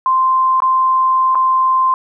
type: tone with dropouts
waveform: sine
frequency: 1043 Hz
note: C6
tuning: 6 cents flat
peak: -10 dBFS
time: 0.06-1.94 s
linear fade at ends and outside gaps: 1 ms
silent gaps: 0.603-0.621 / 1.348-1.354 s
effects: none